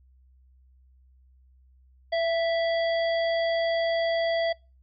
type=harmonic tone with a mistuned harmonic; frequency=667 Hz; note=E5; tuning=20 cents sharp; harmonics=1 / 3 / 5 / 7; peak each=-23 / -33 / -37 / -40 dBFS; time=2.12-4.53 s; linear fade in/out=10 ms; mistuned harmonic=3; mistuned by=-25 cents; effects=noise-tail reverb RT60 0.3 s tail -26 dB re dry + added 64 Hz sine -55 dBFS peak until 4.82 s